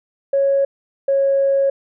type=tone pair in turn; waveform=sine; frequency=552 / 549.2 Hz; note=C#5 / C#5; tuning=-7 / -16 cents; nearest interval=unison; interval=9 cents; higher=first; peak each=-12 dBFS; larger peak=neither; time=0.33-0.65 / 1.08-1.7 s; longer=second; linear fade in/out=5 ms; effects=tanh soft clip ceiling -8 dBFS